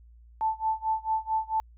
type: tone with tremolo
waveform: sine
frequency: 880 Hz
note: A5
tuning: in tune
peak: -22 dBFS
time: 0.41-1.6 s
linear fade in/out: 0 ms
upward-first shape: sine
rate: 4.5 Hz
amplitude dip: 95%
effects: added 58 Hz sine -50 dBFS peak until 1.77 s